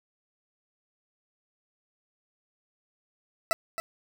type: tone with echo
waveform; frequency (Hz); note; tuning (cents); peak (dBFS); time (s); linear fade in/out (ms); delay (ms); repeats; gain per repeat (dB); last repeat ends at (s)
20% pulse; 659.3; E5; 0; -17; 3.51-3.53; 0; 270; 1; -9; 3.8
effects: none